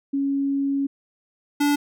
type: tone pair in turn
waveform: sine / square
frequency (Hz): 277.2 / 289.5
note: C#4 / D4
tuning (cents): 0 / -25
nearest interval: minor second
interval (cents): 75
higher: second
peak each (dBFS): -20 / -18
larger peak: second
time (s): 0.13-0.87 / 1.6-1.76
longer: first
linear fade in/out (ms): 10
effects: none